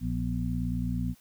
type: harmonic tone with a mistuned harmonic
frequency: 58.27 Hz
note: A#1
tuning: in tune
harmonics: 1 / 2 / 3 / 4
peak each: -33 / -33 / -33 / -33 dBFS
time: 0-1.15 s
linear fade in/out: 50 ms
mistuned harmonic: 4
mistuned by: +80 cents
effects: white hiss -61 dBFS RMS until 1.2 s